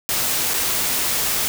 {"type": "noise with dropouts", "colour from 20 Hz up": "white", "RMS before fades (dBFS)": -21, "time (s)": [0.09, 1.48], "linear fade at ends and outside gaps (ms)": 0, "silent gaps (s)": [0.536, 0.541], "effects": []}